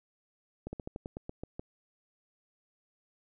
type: slowing click train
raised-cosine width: 2 ms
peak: -25 dBFS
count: 10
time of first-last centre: 0.67-1.595 s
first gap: 60 ms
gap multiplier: 1.13
effects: none